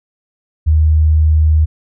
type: tone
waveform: sine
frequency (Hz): 77.78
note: D#2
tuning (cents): 0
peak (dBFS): -7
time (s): 0.66-1.66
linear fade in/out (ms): 20
effects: none